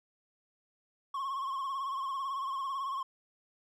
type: tone with vibrato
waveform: triangle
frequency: 1083 Hz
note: C#6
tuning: 41 cents flat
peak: -31 dBFS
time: 1.14-3.03 s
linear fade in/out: 5 ms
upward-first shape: sine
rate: 18 Hz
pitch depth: 64 cents each way
effects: none